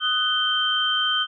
sine tone cluster, 1249 / 1491 / 3124 Hz, D#6 / F#6 / G7, +6 / +13 / -7 cents, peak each -27 / -26 / -21 dBFS, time 0-1.27 s, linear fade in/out 50 ms, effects none

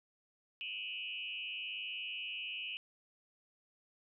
sine tone with frequency modulation, 2748 Hz, F7, 29 cents flat, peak -39 dBFS, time 0.61-2.77 s, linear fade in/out 0 ms, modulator 101 Hz, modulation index 2.7, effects none

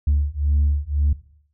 sine beating tone pair, 71.7 / 73.6 Hz, D2 / D2, -41 / +4 cents, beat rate 1.9 Hz, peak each -19 / -18 dBFS, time 0.07-1.13 s, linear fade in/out 5 ms, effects noise-tail reverb RT60 0.6 s tail -18 dB re dry + tanh soft clip ceiling -12 dBFS

